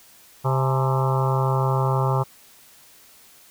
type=harmonic tone with a mistuned harmonic; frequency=132.1 Hz; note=C3; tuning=17 cents sharp; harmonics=1 / 3 / 4 / 5 / 6 / 7 / 8 / 9 / 10; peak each=-20 / -29 / -30 / -33 / -29 / -30 / -31 / -31 / -36 dBFS; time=0.44-2.24 s; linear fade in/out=20 ms; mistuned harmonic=6; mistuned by=+97 cents; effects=white hiss -51 dBFS RMS until 3.5 s